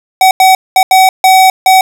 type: tone bursts at uneven times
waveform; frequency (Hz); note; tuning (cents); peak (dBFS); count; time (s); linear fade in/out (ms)
square; 756; F#5; +37; -3; 6; 0.21-0.31 / 0.4-0.55 / 0.76-0.83 / 0.91-1.09 / 1.24-1.5 / 1.66-1.81; 2
effects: none